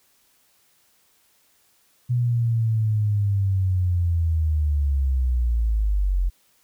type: linear sweep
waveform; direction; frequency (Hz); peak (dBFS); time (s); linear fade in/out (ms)
sine; down; 123.47 to 43.46; -18; 2.09-6.3; 20
effects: white hiss -62 dBFS RMS until 6.63 s